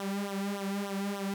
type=tone with flanger; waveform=sawtooth; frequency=198.7 Hz; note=G3; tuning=24 cents sharp; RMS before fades=-34 dBFS; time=0-1.34 s; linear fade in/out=2 ms; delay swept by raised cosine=0.42 to 3.32 ms; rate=3.4 Hz; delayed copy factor=-0.9; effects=none